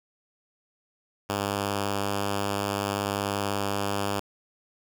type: tone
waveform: 5% pulse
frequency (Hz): 100.6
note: G2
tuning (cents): +45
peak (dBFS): -15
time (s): 1.29-4.2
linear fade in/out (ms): 10
effects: 8-bit